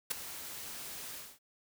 white noise with ADSR envelope, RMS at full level -30 dBFS, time 0.1-1.39 s, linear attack 14 ms, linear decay 8 ms, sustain -14 dB, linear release 250 ms, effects none

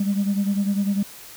sine beating tone pair, 198.1 / 208.1 Hz, G3 / G#3, +18 / +4 cents, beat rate 10 Hz, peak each -19 / -24 dBFS, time 0-1.03 s, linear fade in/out 5 ms, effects tanh soft clip ceiling -15 dBFS + white hiss -42 dBFS RMS until 1.36 s

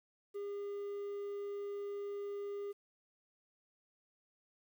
triangle tone with quantisation, 404.9 Hz, G#4, 44 cents flat, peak -37 dBFS, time 0.34-2.73 s, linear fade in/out 20 ms, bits 11, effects none

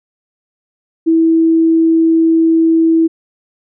sine tone, 326.4 Hz, E4, 17 cents flat, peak -7 dBFS, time 1.06-3.08 s, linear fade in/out 20 ms, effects none

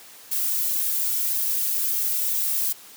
violet noise with flanger, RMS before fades -24 dBFS, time 0.31-2.73 s, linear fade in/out 10 ms, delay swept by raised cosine 2 to 2.52 ms, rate 1.8 Hz, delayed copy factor -0.8, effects white hiss -46 dBFS RMS until 2.96 s + high-pass 150 Hz 12 dB/octave

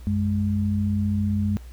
sine tone pair together, 92.52 / 207.7 Hz, F#2 / G#3, 0 / 0 cents, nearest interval octave + major second, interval 1400 cents, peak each -23 dBFS, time 0.07-1.57 s, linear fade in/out 0 ms, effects added 60 Hz sine -38 dBFS peak until 1.72 s + pink hiss -54 dBFS RMS until 1.72 s

